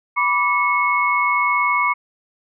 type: tone cluster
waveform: sine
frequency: 982 / 1161 / 2190 Hz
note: B5 / D6 / C#7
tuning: -10 / -20 / -22 cents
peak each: -21 / -19 / -19 dBFS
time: 0.16-1.94 s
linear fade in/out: 20 ms
effects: none